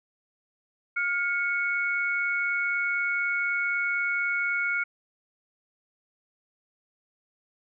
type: tone pair together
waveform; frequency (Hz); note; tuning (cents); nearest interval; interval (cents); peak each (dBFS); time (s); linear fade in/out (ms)
sine; 1415 / 2214; F6 / C#7; +22 / -3; minor sixth; 775; -27; 0.96-4.84; 10
effects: none